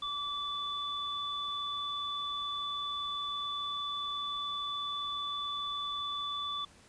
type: tone pair together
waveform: sine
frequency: 1157 / 3485 Hz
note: D6 / A7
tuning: -26 / -17 cents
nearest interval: octave + perfect fifth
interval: 1909 cents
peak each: -37 / -36 dBFS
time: 0.02-6.65 s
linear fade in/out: 5 ms
effects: pink hiss -59 dBFS RMS until 6.88 s + resampled to 22050 Hz